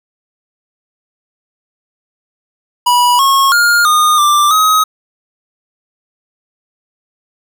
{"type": "tone with pitch steps", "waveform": "square", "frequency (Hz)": [976, 1091, 1414, 1226, 1181, 1266], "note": ["B5", "C#6", "F6", "D#6", "D6", "D#6"], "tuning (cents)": [-21, -28, 21, -26, 9, 30], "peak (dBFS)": -8, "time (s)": [2.86, 4.84], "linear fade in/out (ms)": 10, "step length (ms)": 330, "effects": []}